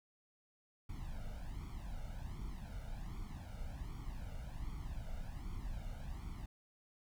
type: noise with flanger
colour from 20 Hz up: brown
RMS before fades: -44 dBFS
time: 0.89-6.46 s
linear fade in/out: 5 ms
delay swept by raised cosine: 0.89 to 1.4 ms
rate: 1.3 Hz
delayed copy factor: +0.85
effects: none